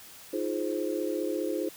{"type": "chord", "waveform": "sine", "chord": "F minor seventh", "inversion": "third", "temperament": "just", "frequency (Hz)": [314.3, 349.2, 419.1, 523.8], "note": ["Eb4", "F4", "Ab4", "C5"], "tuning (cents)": [18, 0, 16, 2], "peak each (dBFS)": [-33, -33, -34, -34], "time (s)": [0.33, 1.69], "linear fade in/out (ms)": 5, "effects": ["white hiss -49 dBFS RMS until 1.76 s"]}